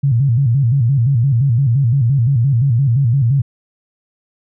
sine tone with vibrato, 127.3 Hz, C3, 47 cents flat, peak -10 dBFS, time 0.03-3.42 s, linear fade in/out 10 ms, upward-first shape square, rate 5.8 Hz, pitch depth 160 cents each way, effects none

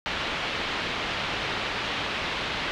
white low-pass noise, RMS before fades -30 dBFS, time 0.06-2.71 s, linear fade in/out 0 ms, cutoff 3500 Hz, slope 24 dB/octave, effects none

